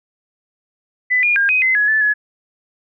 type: tone with pitch steps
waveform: sine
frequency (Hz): 2000 / 2427 / 1612 / 2513 / 2052 / 1683 / 1747 / 1695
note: B6 / D#7 / G6 / D#7 / C7 / G#6 / A6 / G#6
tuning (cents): +21 / -44 / +48 / +17 / -34 / +23 / -13 / +35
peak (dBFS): -12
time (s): 1.1-2.14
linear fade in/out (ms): 20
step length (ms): 130
effects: none